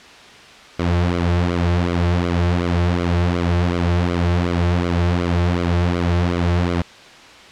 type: tone with flanger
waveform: sawtooth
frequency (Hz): 87.2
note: F2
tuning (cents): -2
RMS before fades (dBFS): -18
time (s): 0.79-6.82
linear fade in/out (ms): 5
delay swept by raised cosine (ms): 1.1 to 4.2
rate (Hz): 2.7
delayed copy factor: -0.75
effects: white hiss -41 dBFS RMS until 7.51 s + low-pass 4000 Hz 12 dB/octave